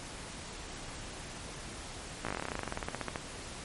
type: slowing click train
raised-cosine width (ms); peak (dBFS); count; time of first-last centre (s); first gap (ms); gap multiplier
0.5; -19; 24; 2.25-3.158; 17; 1.07
effects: pink hiss -44 dBFS RMS until 3.64 s + MP3 48 kbps